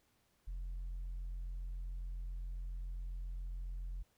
sine tone with tanh clipping, 43.65 Hz, F1, in tune, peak -40 dBFS, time 0.47-4.03 s, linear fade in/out 10 ms, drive 1 dB, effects pink hiss -75 dBFS RMS until 4.17 s

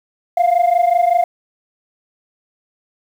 sine tone pair together, 686.7 / 712 Hz, F5 / F5, -29 / +33 cents, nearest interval minor second, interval 62 cents, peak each -12 dBFS, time 0.37-1.24 s, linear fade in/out 5 ms, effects tanh soft clip ceiling -8 dBFS + 7-bit

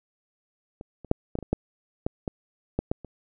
clicks, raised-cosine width 2 ms, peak -25 / -28 / -6 / -16 / -17 / -24 / -9 / -12 / -15 / -11 / -11 / -26 dBFS, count 12, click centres 0.811 / 1.047 / 1.114 / 1.354 / 1.388 / 1.427 / 1.53 / 2.065 / 2.278 / 2.79 / 2.915 / 3.047 s, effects none

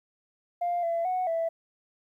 sine tone with pitch steps, 700 / 674 / 737 / 661 Hz, F5 / E5 / F#5 / E5, +4 / +38 / -7 / +5 cents, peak -24 dBFS, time 0.61-1.49 s, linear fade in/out 10 ms, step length 220 ms, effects tanh soft clip ceiling -22 dBFS + 11-bit

